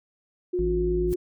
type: tone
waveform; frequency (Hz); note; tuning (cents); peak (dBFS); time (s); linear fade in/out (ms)
sine; 359.1; F4; +48; -23; 0.53-1.16; 10
type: harmonic tone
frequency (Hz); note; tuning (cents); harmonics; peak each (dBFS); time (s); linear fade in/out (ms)
55; A1; 0; 1 / 3 / 5 / 6; -27 / -32 / -42 / -44; 0.59-1.13; 0
type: noise with exponential growth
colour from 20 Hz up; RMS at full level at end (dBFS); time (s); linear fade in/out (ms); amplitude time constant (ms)
blue; -36; 1.07-1.14; 2; 15
effects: none